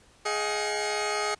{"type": "tone cluster", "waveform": "20% pulse", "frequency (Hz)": [418.4, 628, 705, 768, 2159], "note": ["G#4", "D#5", "F5", "G5", "C#7"], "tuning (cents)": [13, 16, 16, -36, -46], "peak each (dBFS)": [-25, -29, -34, -32, -28], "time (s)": [0.25, 1.35], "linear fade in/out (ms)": 10, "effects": ["pink hiss -58 dBFS RMS until 1.39 s", "resampled to 22050 Hz"]}